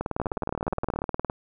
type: two click trains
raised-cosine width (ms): 1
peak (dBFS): -15 / -13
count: 15 / 26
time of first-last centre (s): 0.2-1.019 / 0.01-1.299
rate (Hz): 17.1 / 19.4
effects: none